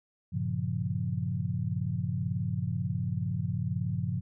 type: chord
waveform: sine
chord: G half-diminished seventh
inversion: none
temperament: equal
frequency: 98 / 116.54 / 138.59 / 174.61 Hz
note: G2 / Bb2 / Db3 / F3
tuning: 0 / 0 / 0 / 0 cents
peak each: -34 dBFS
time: 0.32-4.21 s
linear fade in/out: 20 ms
effects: none